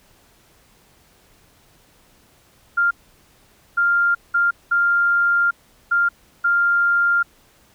sine tone bursts at uneven times, 1396.9 Hz, F6, in tune, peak -14 dBFS, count 6, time 2.77-2.91 / 3.77-4.15 / 4.34-4.51 / 4.71-5.51 / 5.91-6.09 / 6.44-7.23 s, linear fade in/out 10 ms, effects pink hiss -55 dBFS RMS until 7.74 s

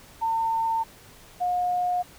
sine tone pair in turn, 904 / 717.5 Hz, A5 / F5, +47 / +47 cents, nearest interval major third, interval 400 cents, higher first, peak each -22 dBFS, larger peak neither, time 0.21-0.84 / 1.4-2.03 s, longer neither, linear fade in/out 20 ms, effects pink hiss -50 dBFS RMS until 2.18 s

